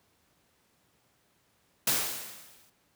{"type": "noise with exponential decay", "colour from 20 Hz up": "white", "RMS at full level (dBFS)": -24, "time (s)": [1.87, 2.7], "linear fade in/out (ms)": 5, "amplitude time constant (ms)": 180, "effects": ["pink hiss -69 dBFS RMS until 2.95 s", "high-pass 80 Hz 12 dB/octave"]}